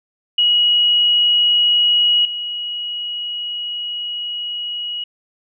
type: tone with level steps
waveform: sine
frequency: 2906 Hz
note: F#7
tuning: 32 cents flat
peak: -11 / -22 dBFS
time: 0.38-5.04 s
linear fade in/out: 5 ms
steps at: 2.25 s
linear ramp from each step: 2 ms
effects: none